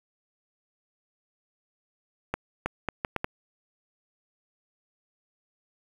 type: accelerating click train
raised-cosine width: 0.5 ms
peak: -12 dBFS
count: 6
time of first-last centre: 2.34-3.244 s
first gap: 320 ms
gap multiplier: 0.71
effects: 7-bit